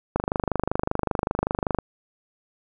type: click train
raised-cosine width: 1 ms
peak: -8 dBFS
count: 42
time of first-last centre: 0.16-1.787 s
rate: 25.2 Hz
effects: none